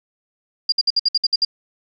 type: tone bursts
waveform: sine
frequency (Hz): 4813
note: D8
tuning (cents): +42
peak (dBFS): -13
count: 9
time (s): 0.69-1.45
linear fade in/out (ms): 5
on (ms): 32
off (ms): 59
effects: none